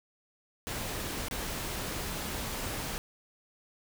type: noise with dropouts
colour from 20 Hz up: pink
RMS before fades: -36 dBFS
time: 0.67-2.98 s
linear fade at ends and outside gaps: 0 ms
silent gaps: 1.284-1.311 s
effects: none

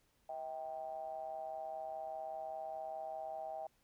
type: ring-modulated tone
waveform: triangle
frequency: 72.5 Hz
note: D2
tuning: 22 cents flat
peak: -36 dBFS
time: 0.29-3.67 s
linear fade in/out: 5 ms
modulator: 712 Hz
effects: pink hiss -75 dBFS RMS until 3.83 s

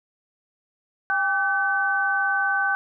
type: tone cluster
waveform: sine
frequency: 798 / 1160 / 1525 Hz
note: G5 / D6 / G6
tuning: +31 / -22 / -48 cents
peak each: -26 / -30 / -21 dBFS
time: 1.1-2.75 s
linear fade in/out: 0 ms
effects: none

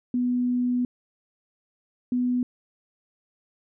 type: tone pair in turn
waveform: sine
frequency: 246.9 / 247.8 Hz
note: B3 / B3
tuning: 0 / +6 cents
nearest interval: unison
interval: 6 cents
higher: second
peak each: -21 dBFS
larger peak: neither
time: 0.14-0.85 / 2.12-2.43 s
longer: first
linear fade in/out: 2 ms
effects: none

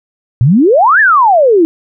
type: exponential two-way sweep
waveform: sine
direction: up then down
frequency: 110 to 1809 to 313.1 Hz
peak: -4 dBFS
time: 0.41-1.65 s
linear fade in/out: 0 ms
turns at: 1 s
effects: none

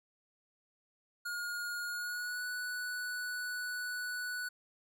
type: tone with pitch glide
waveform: square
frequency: 1431 to 1479.8 Hz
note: F6 to F#6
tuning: +42 to 0 cents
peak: -37 dBFS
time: 1.25-4.49 s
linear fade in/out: 10 ms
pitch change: +58 cents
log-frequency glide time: 1.88-2.45 s
effects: none

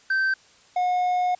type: tone pair in turn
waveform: triangle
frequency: 1553 / 723.5 Hz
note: G6 / F#5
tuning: -17 / -39 cents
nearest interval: octave + minor second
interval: 1322 cents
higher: first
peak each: -18 dBFS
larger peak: neither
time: 0.1-0.34 / 0.76-1.35 s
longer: second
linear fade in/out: 5 ms
effects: white hiss -55 dBFS RMS until 1.39 s + resampled to 16000 Hz

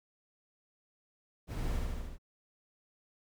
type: noise with echo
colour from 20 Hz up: brown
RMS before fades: -36 dBFS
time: 1.47-1.81 s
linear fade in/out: 50 ms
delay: 75 ms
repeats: 5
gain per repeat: -2 dB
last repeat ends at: 2.185 s
effects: none

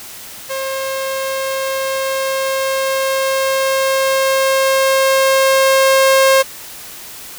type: tone with level ramp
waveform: sawtooth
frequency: 535 Hz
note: C5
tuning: 38 cents sharp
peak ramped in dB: -16 to -4 dBFS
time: 0.49-6.43 s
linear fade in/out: 20 ms
effects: white hiss -33 dBFS RMS until 7.38 s

